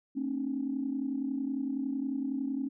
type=tone cluster; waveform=sine; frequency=226.7 / 270.5 / 301.4 Hz; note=A#3 / C#4 / D4; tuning=-48 / -42 / +45 cents; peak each=-38 / -31 / -38 dBFS; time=0.15-2.69 s; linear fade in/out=20 ms; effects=tanh soft clip ceiling -21 dBFS